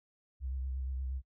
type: tone with vibrato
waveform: sine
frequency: 65.4 Hz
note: C2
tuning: in tune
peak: -34 dBFS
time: 0.4-1.22 s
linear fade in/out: 50 ms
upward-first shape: sine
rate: 8.5 Hz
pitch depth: 42 cents each way
effects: noise-tail reverb RT60 0.1 s tail -22 dB re dry